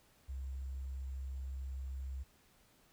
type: tone with sample-and-hold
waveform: sine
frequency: 66.4 Hz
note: C2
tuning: 26 cents sharp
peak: -39 dBFS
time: 0.28-2.24 s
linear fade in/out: 20 ms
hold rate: 7350 Hz
effects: pink hiss -68 dBFS RMS until 2.92 s

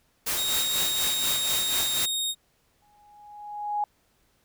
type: noise with tremolo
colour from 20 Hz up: white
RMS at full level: -27 dBFS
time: 0.26-2.06 s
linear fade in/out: 10 ms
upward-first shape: sine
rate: 4.1 Hz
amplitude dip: 55%
type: tone with pitch glide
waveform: sawtooth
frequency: 3749 to 3723 Hz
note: A#7 to A#7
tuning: +9 to -3 cents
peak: -23 dBFS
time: 0.35-2.35 s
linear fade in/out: 50 ms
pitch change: -12 cents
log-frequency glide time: 0.83-1.91 s
type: tone with exponential growth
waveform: sine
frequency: 830.6 Hz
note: G#5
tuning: in tune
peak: -22 dBFS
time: 2.82-3.84 s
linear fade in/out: 2 ms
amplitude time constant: 220 ms
effects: pink hiss -67 dBFS RMS until 4.44 s

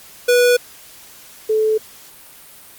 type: tone pair in turn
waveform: square / sine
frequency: 488.9 / 434.9 Hz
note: B4 / A4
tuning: -18 / -20 cents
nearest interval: major second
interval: 202 cents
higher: first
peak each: -11 / -13 dBFS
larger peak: first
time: 0.28-0.57 / 1.49-1.78 s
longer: neither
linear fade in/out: 10 ms
effects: white hiss -42 dBFS RMS until 2.78 s + Opus 48 kbps

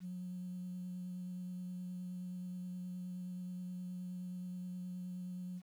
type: tone with vibrato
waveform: sine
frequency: 180.9 Hz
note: F#3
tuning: 39 cents flat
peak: -40 dBFS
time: 0-5.62 s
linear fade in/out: 50 ms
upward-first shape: sine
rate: 9.5 Hz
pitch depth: 12 cents each way
effects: tanh soft clip ceiling -37 dBFS + 11-bit

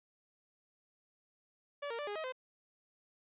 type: tone with pitch steps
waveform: sawtooth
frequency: 575 / 463.3 / 586 / 411.7 / 633 / 514 Hz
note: D5 / A#4 / D5 / G#4 / D#5 / C5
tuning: -37 / -11 / -4 / -15 / +30 / -31 cents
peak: -34 dBFS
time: 1.82-2.324 s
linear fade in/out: 10 ms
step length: 84 ms
effects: resampled to 8000 Hz

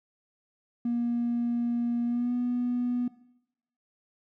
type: tone with pitch glide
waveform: triangle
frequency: 237.8 to 244.9 Hz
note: A#3 to B3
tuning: +35 to -14 cents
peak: -22 dBFS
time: 0.85-3.08 s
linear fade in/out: 5 ms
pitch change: +51 cents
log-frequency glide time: 2.05-2.33 s
effects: noise-tail reverb RT60 0.8 s tail -21 dB re dry + tanh soft clip ceiling -22 dBFS

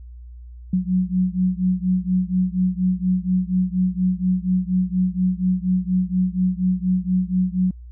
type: beating tone pair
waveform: sine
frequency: 182.1 / 186.3 Hz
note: F#3 / F#3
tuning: -27 / +12 cents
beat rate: 4.2 Hz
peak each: -20 / -21 dBFS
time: 0.73-7.71 s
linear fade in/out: 5 ms
effects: added 60 Hz sine -36 dBFS peak until 7.91 s

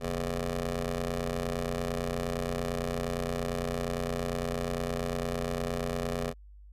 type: ring-modulated tone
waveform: 15% pulse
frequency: 88.7 Hz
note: F2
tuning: 27 cents sharp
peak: -21 dBFS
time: 0-6.34 s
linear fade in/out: 50 ms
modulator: 326 Hz
effects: added 50 Hz sine -48 dBFS peak until 6.72 s + resampled to 32000 Hz

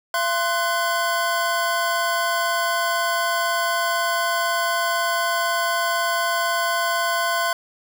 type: tone cluster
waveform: square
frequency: 682 / 1046 / 1496 Hz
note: F5 / C6 / F#6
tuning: -41 / -1 / +19 cents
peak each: -25 dBFS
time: 0.14-7.53 s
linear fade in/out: 2 ms
effects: none

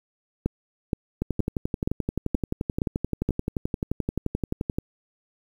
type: two click trains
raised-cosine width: 3 ms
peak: -12 / -10 dBFS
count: 42 / 7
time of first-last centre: 1.22-4.785 / 0.46-3.29 s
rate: 11.5 / 2.12 Hz
effects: 8-bit

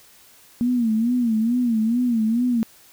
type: tone with vibrato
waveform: sine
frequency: 233.1 Hz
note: A#3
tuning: in tune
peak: -17 dBFS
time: 0.61-2.63 s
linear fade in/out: 0 ms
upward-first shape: sine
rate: 2.3 Hz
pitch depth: 120 cents each way
effects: white hiss -51 dBFS RMS until 2.92 s

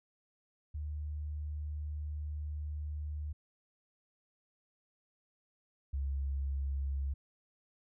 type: tone pair in turn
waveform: sine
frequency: 75 / 68.76 Hz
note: D2 / C#2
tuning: +37 / -13 cents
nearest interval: major second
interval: 150 cents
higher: first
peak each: -36 / -32 dBFS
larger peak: second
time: 0.74-3.33 / 5.93-7.14 s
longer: first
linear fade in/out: 10 ms
effects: none

